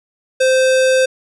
square tone, 520 Hz, C5, 11 cents flat, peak -11 dBFS, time 0.4-1.06 s, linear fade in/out 10 ms, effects resampled to 24000 Hz + 8-bit

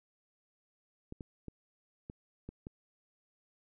clicks, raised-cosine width 3 ms, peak -30 dBFS, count 6, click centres 1.124 / 1.208 / 1.483 / 2.099 / 2.49 / 2.669 s, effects none

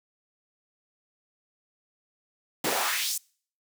pink noise with high-pass filter sweep, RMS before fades -28 dBFS, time 2.64-3.18 s, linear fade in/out 5 ms, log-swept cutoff 260 to 8200 Hz, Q 1.7, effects noise-tail reverb RT60 0.5 s tail -26 dB re dry

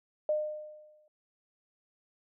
sine tone with exponential decay, 608 Hz, D#5, 40 cents flat, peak -24 dBFS, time 0.29-1.08 s, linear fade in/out 2 ms, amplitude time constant 170 ms, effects none

